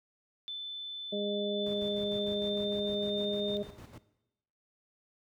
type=tone with pitch glide; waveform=sine; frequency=3520 to 3625 Hz; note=A7 to A#7; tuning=0 to -49 cents; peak=-36 dBFS; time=0.48-3.57 s; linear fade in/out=0 ms; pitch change=+51 cents; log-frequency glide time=1.49-3.44 s
type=harmonic tone; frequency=204.9 Hz; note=G#3; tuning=23 cents flat; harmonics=1 / 2 / 3; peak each=-36 / -36 / -36 dBFS; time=1.12-3.63 s; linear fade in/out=10 ms
type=noise with tremolo; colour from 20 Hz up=brown; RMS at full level=-42 dBFS; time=1.66-3.98 s; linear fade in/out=2 ms; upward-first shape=square; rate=6.6 Hz; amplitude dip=55%
effects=noise-tail reverb RT60 0.9 s tail -17 dB re dry + high-pass 100 Hz 12 dB/octave